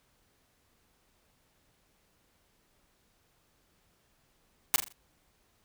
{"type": "noise with echo", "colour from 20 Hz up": "white", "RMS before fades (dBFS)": -23, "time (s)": [4.74, 4.76], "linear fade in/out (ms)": 0, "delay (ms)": 41, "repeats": 4, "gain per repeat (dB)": -8, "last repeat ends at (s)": 4.924, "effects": ["pink hiss -70 dBFS RMS until 5.64 s"]}